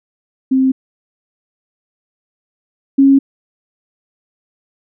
sine tone pair in turn, 263 / 273.6 Hz, C4 / C#4, +9 / -23 cents, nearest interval minor second, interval 68 cents, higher second, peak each -9 / -5 dBFS, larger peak second, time 0.51-0.72 / 2.98-3.19 s, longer neither, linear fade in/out 10 ms, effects none

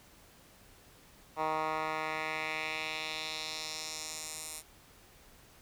10% pulse tone with band-pass filter sweep, 156.6 Hz, D#3, 11 cents sharp, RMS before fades -37 dBFS, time 1.36-4.63 s, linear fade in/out 50 ms, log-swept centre 1000 to 9600 Hz, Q 1.8, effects pink hiss -59 dBFS RMS until 5.61 s

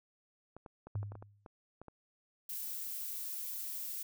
clicks, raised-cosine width 1 ms, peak -35 dBFS, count 11, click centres 0.566 / 0.662 / 0.87 / 0.955 / 1.03 / 1.12 / 1.154 / 1.225 / 1.462 / 1.816 / 1.883 s
sine tone with exponential decay, 102 Hz, G#2, 31 cents flat, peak -32 dBFS, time 0.95-1.46 s, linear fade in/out 5 ms, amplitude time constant 110 ms
violet noise, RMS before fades -41 dBFS, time 2.49-4.03 s, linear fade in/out 5 ms
effects none

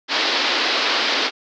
white band-pass noise, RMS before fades -20 dBFS, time 0.08-1.31 s, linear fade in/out 50 ms, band 250 to 4900 Hz, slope 48 dB/octave, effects none

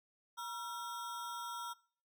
square ring-modulated tone, 1157 Hz, D6, 26 cents flat, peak -38 dBFS, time 0.37-1.74 s, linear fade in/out 20 ms, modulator 202 Hz, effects noise-tail reverb RT60 0.5 s tail -22 dB re dry + MP3 96 kbps

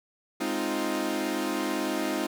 sawtooth chord, F minor seventh, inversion first, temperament equal, 207.7 / 261.6 / 311.1 / 349.2 Hz, Ab3 / C4 / Eb4 / F4, 0 / 0 / 0 / 0 cents, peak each -32 / -29 / -27 / -29 dBFS, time 0.4-2.27 s, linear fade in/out 10 ms, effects none

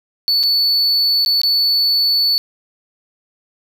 triangle tone with dropouts, 4460 Hz, C#8, 10 cents sharp, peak -11 dBFS, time 0.28-2.38 s, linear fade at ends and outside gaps 0 ms, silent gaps 0.431-0.436 / 1.249-1.261 / 1.416-1.434 s, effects 7-bit

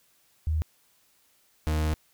sine / 40% pulse tone pair in turn, 78.4 / 77.59 Hz, D#2 / D#2, +14 / -4 cents, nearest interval unison, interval 18 cents, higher first, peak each -23 / -23 dBFS, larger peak neither, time 0.47-0.62 / 1.67-1.94 s, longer second, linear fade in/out 0 ms, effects white hiss -65 dBFS RMS until 2.13 s

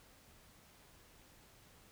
silence, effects pink hiss -63 dBFS RMS until 1.91 s

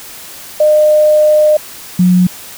sine tone pair in turn, 608 / 180.76 Hz, D#5 / F#3, -40 / -40 cents, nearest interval octave + major sixth, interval 2100 cents, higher first, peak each -5 dBFS, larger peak neither, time 0.6-1.57 / 1.99-2.27 s, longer first, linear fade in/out 5 ms, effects white hiss -31 dBFS RMS until 2.57 s

